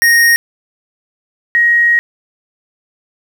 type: tone pair in turn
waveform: square / sine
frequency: 1864 / 1886.7 Hz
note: A#6 / A#6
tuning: -1 / +20 cents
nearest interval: unison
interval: 21 cents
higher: second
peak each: -7 dBFS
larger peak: neither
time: 0.02-0.36 / 1.55-1.99 s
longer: second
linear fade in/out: 0 ms
effects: 7-bit